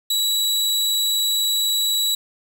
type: tone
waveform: sawtooth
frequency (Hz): 3908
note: B7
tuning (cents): -19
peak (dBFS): -15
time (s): 0.1-2.15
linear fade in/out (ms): 5
effects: none

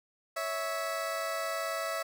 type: tone pair together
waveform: 20% pulse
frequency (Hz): 556.4 / 655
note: C#5 / E5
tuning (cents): +6 / -11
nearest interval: minor third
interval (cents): 283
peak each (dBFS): -33 / -28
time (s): 0.36-2.03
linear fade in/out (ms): 10
effects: none

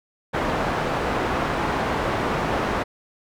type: low-pass noise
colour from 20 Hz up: white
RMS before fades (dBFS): -24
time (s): 0.33-2.84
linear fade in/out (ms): 20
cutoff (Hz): 1100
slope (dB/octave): 12
effects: none

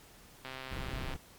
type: click train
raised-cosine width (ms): 0.3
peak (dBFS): -26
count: 91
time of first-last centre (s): 0.45-1.137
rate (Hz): 131
type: noise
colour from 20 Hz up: brown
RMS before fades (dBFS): -39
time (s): 0.71-1.17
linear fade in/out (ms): 10
effects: pink hiss -57 dBFS RMS until 1.38 s + MP3 96 kbps

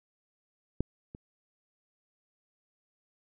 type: clicks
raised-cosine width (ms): 3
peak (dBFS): -15 / -30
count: 2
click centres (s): 0.806 / 1.149
effects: none

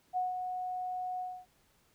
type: tone with ADSR envelope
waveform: sine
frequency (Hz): 733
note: F#5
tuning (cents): -16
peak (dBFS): -28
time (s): 0.13-1.46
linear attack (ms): 39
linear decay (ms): 160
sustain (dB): -6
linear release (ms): 260
effects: pink hiss -69 dBFS RMS until 1.94 s

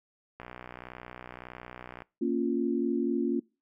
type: click train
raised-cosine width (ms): 0.5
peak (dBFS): -27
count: 101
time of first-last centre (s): 0.4-2.021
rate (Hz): 61.7
type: chord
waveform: sine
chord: Bb minor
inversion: none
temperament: equal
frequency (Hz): 233.1 / 277.2 / 349.2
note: Bb3 / Db4 / F4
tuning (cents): 0 / 0 / 0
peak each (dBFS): -30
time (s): 2.21-3.4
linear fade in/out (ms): 10
effects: noise-tail reverb RT60 0.3 s tail -24 dB re dry

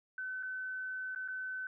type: tone with dropouts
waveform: sine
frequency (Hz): 1518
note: F#6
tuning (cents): +44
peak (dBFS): -37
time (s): 0.18-1.67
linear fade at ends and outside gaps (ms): 2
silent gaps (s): 0.427-0.431 / 1.149-1.159 / 1.278-1.284
effects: none

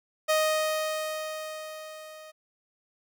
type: tone with level ramp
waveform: sawtooth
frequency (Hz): 623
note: D#5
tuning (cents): +2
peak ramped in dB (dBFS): -17 to -41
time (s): 0.28-2.32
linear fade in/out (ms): 20
effects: none

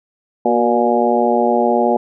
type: harmonic tone with a mistuned harmonic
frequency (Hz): 119.1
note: A#2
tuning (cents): +38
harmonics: 2 / 3 / 4 / 5 / 6 / 7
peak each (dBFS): -19 / -19 / -19 / -19 / -19 / -19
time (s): 0.45-1.97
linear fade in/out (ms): 5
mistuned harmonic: 3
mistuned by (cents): +51
effects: none

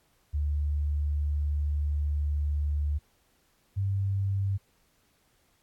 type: tone pair in turn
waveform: sine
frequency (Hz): 73.42 / 98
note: D2 / G2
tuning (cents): 0 / 0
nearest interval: perfect fourth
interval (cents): 500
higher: second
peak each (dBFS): -25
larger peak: neither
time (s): 0.33-2.99 / 3.76-4.58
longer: first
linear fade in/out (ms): 20
effects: pink hiss -68 dBFS RMS until 5.62 s + AAC 64 kbps

